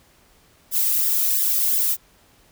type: noise with flanger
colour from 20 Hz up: violet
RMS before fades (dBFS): -20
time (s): 0.71-1.97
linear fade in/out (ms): 50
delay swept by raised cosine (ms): 0.56 to 1.66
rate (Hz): 2.9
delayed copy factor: +0.6
effects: pink hiss -56 dBFS RMS until 2.51 s